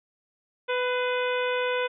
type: harmonic tone with a mistuned harmonic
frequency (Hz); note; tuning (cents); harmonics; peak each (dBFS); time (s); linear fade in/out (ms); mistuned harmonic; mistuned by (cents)
497.5; B4; +13; 1 / 2 / 3 / 4 / 5 / 6 / 7; -26 / -32 / -32 / -37 / -35 / -40 / -39; 0.68-1.88; 20; 4; +48
effects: none